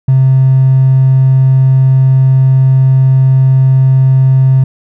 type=tone with hard clipping; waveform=triangle; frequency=132.1 Hz; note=C3; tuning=17 cents sharp; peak=-4 dBFS; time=0.08-4.64 s; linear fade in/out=5 ms; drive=3 dB; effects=none